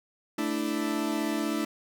40% pulse chord, A suspended fourth, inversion none, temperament equal, 220 / 293.7 / 329.6 Hz, A3 / D4 / E4, 0 / 0 / 0 cents, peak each -32 / -30 / -31 dBFS, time 0.38-1.65 s, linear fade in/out 5 ms, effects none

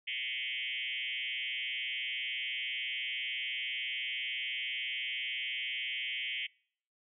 sine tone with frequency modulation, 2634 Hz, E7, 2 cents flat, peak -34 dBFS, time 0.07-6.47 s, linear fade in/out 10 ms, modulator 126 Hz, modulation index 4.8, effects noise-tail reverb RT60 0.6 s tail -26 dB re dry

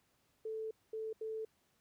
sine tone bursts at uneven times, 440 Hz, A4, in tune, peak -38 dBFS, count 3, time 0.45-0.71 / 0.93-1.13 / 1.21-1.45 s, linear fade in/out 5 ms, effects pink hiss -75 dBFS RMS until 1.8 s + high-pass 60 Hz 12 dB/octave

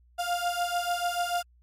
35% pulse beating tone pair, 698.5 / 705.3 Hz, F5 / F5, 0 / +17 cents, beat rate 6.8 Hz, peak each -28 dBFS, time 0.18-1.43 s, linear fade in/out 20 ms, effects added 60 Hz sine -57 dBFS peak until 1.62 s + MP3 64 kbps

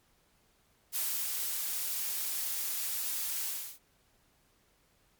blue noise with ADSR envelope, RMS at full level -32 dBFS, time 0.92-3.79 s, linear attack 43 ms, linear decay 220 ms, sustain -2 dB, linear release 320 ms, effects pink hiss -69 dBFS RMS until 5.19 s + MP3 96 kbps

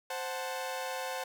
sawtooth chord, F# diminished, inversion second, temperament equal, 523.3 / 740 / 880 Hz, C5 / F#5 / A5, 0 / 0 / 0 cents, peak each -34 / -36 / -37 dBFS, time 0.1-1.24 s, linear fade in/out 5 ms, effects none

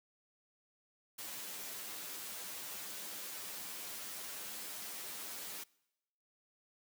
white noise with comb filter, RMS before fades -45 dBFS, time 1.18-5.64 s, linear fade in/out 10 ms, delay 9.9 ms, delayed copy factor +0.7, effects noise-tail reverb RT60 0.9 s tail -24 dB re dry + high-pass 150 Hz 12 dB/octave

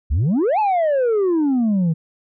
sine exponential two-way sweep, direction up then down, 61.74 to 884 to 155.5 Hz, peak -12 dBFS, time 0.1-1.94 s, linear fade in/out 20 ms, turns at 0.59 s, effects tanh soft clip ceiling -14 dBFS

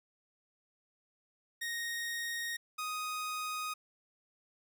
sawtooth tone pair in turn, 1864.7 / 1248 Hz, A#6 / D#6, 0 / +5 cents, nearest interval perfect fifth, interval 695 cents, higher first, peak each -32 / -32 dBFS, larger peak neither, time 1.61-2.57 / 2.78-3.74 s, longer neither, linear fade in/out 10 ms, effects none

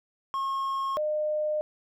triangle / sine tone pair in turn, 1083 / 607.8 Hz, C#6 / D#5, -41 / -41 cents, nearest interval minor seventh, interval 1000 cents, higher first, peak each -25 dBFS, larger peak neither, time 0.34-0.97 / 0.97-1.61 s, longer second, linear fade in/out 0 ms, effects none

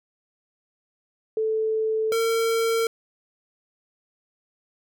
sine / square tone pair in turn, 438.9 / 455.2 Hz, A4 / A#4, -4 / -41 cents, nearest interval minor second, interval 63 cents, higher second, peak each -21 dBFS, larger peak neither, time 1.37-2.12 / 2.12-2.87 s, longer neither, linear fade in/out 2 ms, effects none

